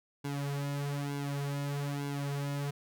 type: tone with flanger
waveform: sawtooth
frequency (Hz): 142.1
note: C#3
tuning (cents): +43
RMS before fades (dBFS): -35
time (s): 0.24-2.71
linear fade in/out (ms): 10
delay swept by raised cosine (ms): 1.6 to 4.5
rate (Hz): 1.1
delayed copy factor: -0.85
effects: none